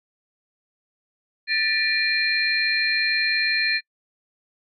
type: tone cluster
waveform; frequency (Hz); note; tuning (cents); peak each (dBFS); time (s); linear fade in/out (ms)
sine; 1769 / 1928 / 2395 / 4168; A6 / B6 / D7 / C8; +9 / -42 / +33 / -7; -24 / -32 / -24 / -24; 1.47-3.81; 50
effects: noise-tail reverb RT60 0.1 s tail -25 dB re dry